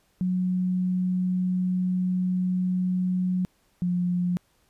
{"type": "tone pair in turn", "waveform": "sine", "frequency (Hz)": [182.9, 177.8], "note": ["F#3", "F3"], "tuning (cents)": [-20, 31], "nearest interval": "unison", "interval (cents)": 49, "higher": "first", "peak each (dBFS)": -22, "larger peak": "neither", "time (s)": [[0.21, 3.45], [3.82, 4.37]], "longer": "first", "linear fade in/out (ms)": 0, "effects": ["pink hiss -66 dBFS RMS until 4.69 s", "resampled to 32000 Hz"]}